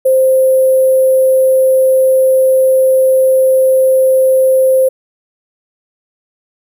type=tone with sample-and-hold; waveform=sine; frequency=523.3 Hz; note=C5; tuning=in tune; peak=-6 dBFS; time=0.05-4.89 s; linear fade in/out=10 ms; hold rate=11025 Hz; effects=none